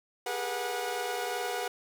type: tone cluster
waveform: sawtooth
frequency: 400.4 / 423 / 484.4 / 731 Hz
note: G4 / G#4 / B4 / F#5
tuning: +37 / +32 / -34 / -21 cents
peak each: -35 / -37 / -32 / -31 dBFS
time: 0.26-1.68 s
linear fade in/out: 5 ms
effects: none